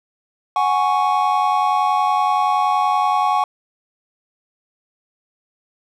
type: chord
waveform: triangle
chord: F# suspended second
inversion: none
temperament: equal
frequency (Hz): 740 / 830.6 / 1108.7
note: F#5 / G#5 / C#6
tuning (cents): 0 / 0 / 0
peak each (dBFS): -18 / -17 / -17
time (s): 0.56-3.44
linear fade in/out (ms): 2
effects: none